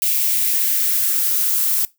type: noise with high-pass filter sweep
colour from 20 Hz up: violet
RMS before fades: -18 dBFS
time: 0.02-1.85 s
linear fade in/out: 0 ms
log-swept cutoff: 2400 to 980 Hz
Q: 2.1
effects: noise-tail reverb RT60 0.2 s tail -20 dB re dry